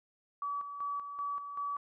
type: tone with tremolo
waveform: sine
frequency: 1144 Hz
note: D6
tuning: 46 cents flat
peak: -33 dBFS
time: 0.42-1.77 s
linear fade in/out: 2 ms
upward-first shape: square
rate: 2.6 Hz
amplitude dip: 55%
effects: none